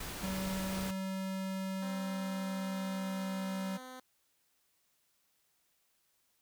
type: noise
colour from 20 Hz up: pink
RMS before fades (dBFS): -42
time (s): 0-0.91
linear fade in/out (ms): 5
type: tone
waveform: square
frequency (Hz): 190.7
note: G3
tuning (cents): -47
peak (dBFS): -36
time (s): 0.22-3.78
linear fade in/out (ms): 20
type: tone with pitch glide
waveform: 10% pulse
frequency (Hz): 261.6 to 256.1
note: C4 to C4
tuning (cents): 0 to -37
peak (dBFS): -38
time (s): 1.82-4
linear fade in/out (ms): 5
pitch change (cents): -37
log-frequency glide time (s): 2.08-3.62
effects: white hiss -75 dBFS RMS until 6.41 s